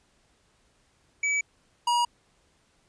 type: tone pair in turn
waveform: square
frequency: 2289 / 956.9 Hz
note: D7 / A#5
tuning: -45 / +45 cents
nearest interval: octave + minor third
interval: 1510 cents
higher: first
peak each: -24 / -22 dBFS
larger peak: second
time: 1.23-1.41 / 1.87-2.05 s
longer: neither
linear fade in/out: 5 ms
effects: pink hiss -66 dBFS RMS until 2.88 s + resampled to 22050 Hz